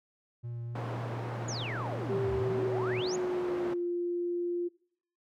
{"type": "tone with vibrato", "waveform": "triangle", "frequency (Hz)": 118.4, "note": "A#2", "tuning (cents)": 27, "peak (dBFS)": -34, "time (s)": [0.43, 3.02], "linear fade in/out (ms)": 20, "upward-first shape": "sine", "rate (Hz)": 3.8, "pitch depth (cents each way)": 11}
{"type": "band-pass noise", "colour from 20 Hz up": "white", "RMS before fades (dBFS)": -40, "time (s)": [0.75, 3.74], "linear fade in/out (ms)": 5, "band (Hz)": [140, 790], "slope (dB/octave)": 12}
{"type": "exponential two-way sweep", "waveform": "sine", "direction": "down then up", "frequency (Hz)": [7120, 64.3, 7120], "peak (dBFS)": -37, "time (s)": [1.48, 3.16], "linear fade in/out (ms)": 5, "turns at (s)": 2.34}
{"type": "tone with pitch glide", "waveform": "sine", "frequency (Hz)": [392, 349.2], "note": ["G4", "F4"], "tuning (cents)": [0, 0], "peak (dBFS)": -29, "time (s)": [2.09, 4.69], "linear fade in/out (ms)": 20, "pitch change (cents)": -200, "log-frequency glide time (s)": [2.19, 3.78]}
{"effects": ["noise-tail reverb RT60 0.6 s tail -22 dB re dry"]}